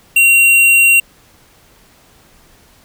sine tone with hard clipping, 2750 Hz, F7, 27 cents flat, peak -7 dBFS, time 0.16-1 s, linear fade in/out 5 ms, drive 17 dB, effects pink hiss -48 dBFS RMS until 2.84 s

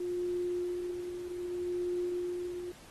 sine tone with tremolo, 355.1 Hz, F4, 29 cents sharp, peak -30 dBFS, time 0-2.72 s, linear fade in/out 5 ms, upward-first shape sine, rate 0.64 Hz, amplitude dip 55%, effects pink hiss -55 dBFS RMS until 2.9 s + AAC 32 kbps

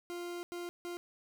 40% pulse tone bursts at uneven times, 349.2 Hz, F4, in tune, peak -38 dBFS, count 3, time 0.1-0.43 / 0.52-0.69 / 0.85-0.97 s, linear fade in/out 0 ms, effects none

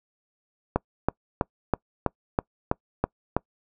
click train, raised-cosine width 1 ms, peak -7 dBFS, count 9, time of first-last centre 0.76-3.366 s, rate 3.07 Hz, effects noise-tail reverb RT60 0.1 s tail -26 dB re dry

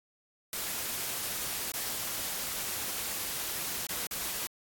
white noise with dropouts, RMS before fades -35 dBFS, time 0.53-4.47 s, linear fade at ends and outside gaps 1 ms, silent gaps 1.719-1.738 / 3.868-3.891 / 4.069-4.11 s, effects AAC 64 kbps

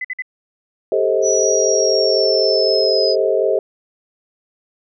sine tone bursts, 2014 Hz, B6, 33 cents sharp, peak -21 dBFS, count 3, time 0.01-0.222 s, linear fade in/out 5 ms, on 36 ms, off 52 ms
sine chord, A half-diminished seventh, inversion third, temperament just, 396 / 440 / 528 / 633.6 Hz, G4 / A4 / C5 / Eb5, +18 / 0 / +16 / +31 cents, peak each -19 dBFS, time 0.92-3.59 s, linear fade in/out 2 ms
sine linear sweep, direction down, 5920 to 4978 Hz, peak -18 dBFS, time 1.22-3.16 s, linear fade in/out 50 ms
effects none

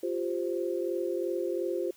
sine chord, F suspended second, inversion none, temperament equal, 349.2 / 392 / 523.3 Hz, F4 / G4 / C5, 0 / 0 / 0 cents, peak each -31 / -34 / -34 dBFS, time 0.03-1.91 s, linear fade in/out 5 ms, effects white hiss -59 dBFS RMS until 1.96 s

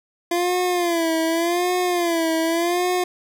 25% pulse tone with vibrato, 342.4 Hz, F4, 34 cents flat, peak -15 dBFS, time 0.31-3.04 s, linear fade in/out 5 ms, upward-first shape sine, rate 0.86 Hz, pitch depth 97 cents each way, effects none

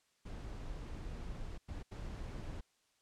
brown noise bursts at uneven times, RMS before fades -44 dBFS, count 3, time 0.25-1.58 / 1.68-1.83 / 1.91-2.61 s, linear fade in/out 10 ms, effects white hiss -75 dBFS RMS until 3.01 s + low-pass 8000 Hz 12 dB/octave

